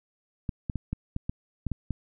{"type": "clicks", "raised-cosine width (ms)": 5, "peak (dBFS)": -17, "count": 9, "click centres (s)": [0.492, 0.698, 0.757, 0.93, 1.164, 1.295, 1.667, 1.717, 1.907], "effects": []}